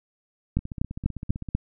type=two click trains; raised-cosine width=5 ms; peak=-10 / -21 dBFS; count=5 / 15; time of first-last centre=0.57-1.55 / 0.59-1.487 s; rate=4.08 / 15.6 Hz; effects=none